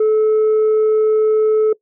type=tone; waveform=sine; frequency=433.2 Hz; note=A4; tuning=27 cents flat; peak=-8 dBFS; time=0-1.73 s; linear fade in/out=5 ms; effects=noise-tail reverb RT60 0.1 s tail -22 dB re dry + tanh soft clip ceiling -10 dBFS